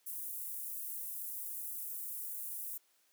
pink high-pass noise, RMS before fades -42 dBFS, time 0.06-2.78 s, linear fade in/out 10 ms, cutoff 11000 Hz, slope 24 dB/octave, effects white hiss -72 dBFS RMS until 3.12 s + high-pass 300 Hz 12 dB/octave

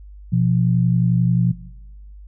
sine tone pair together, 122.6 / 173.87 Hz, B2 / F3, -12 / -7 cents, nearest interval tritone, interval 605 cents, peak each -17 dBFS, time 0.32-1.52 s, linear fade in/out 10 ms, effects noise-tail reverb RT60 1.0 s tail -19 dB re dry + added 50 Hz sine -37 dBFS peak until 2.27 s

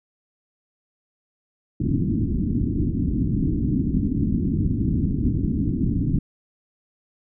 white low-pass noise, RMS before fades -22 dBFS, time 1.8-6.19 s, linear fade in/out 5 ms, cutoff 300 Hz, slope 48 dB/octave, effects none

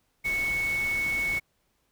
sine tone in noise, 2212 Hz, C#7, 4 cents flat, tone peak -25 dBFS, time 0.24-1.4 s, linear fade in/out 20 ms, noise pink, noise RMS -39 dBFS, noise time 0.24-1.4 s, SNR +11 dB, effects pink hiss -72 dBFS RMS until 1.91 s

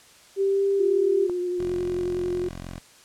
sine tone with pitch glide, 391.6 to 395.2 Hz, G4 to G4, -2 to +14 cents, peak -19 dBFS, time 0.36-1.29 s, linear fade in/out 50 ms, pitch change +16 cents, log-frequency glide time 0.48-0.64 s
sine tone with vibrato, 357.2 Hz, F4, 39 cents sharp, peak -24 dBFS, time 0.79-2.49 s, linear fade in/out 10 ms, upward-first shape sine, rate 11 Hz, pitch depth 18 cents each way
click, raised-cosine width 1 ms, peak -23 dBFS, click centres 1.297 s
10% pulse tone, 44.21 Hz, F1, 22 cents sharp, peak -27 dBFS, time 1.58-2.8 s, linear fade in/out 20 ms
effects white hiss -52 dBFS RMS until 3.04 s + low-pass 9000 Hz 12 dB/octave

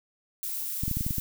violet noise, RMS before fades -33 dBFS, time 0.43-1.2 s, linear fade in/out 0 ms
clicks, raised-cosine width 5 ms, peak -18 dBFS, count 8, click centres 0.835 / 0.88 / 0.913 / 0.97 / 1.009 / 1.065 / 1.108 / 1.183 s
effects none

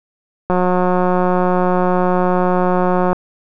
click train, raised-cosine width 1 ms, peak -3 dBFS, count 477, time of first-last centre 0.5-3.13 s, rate 181 Hz, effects none

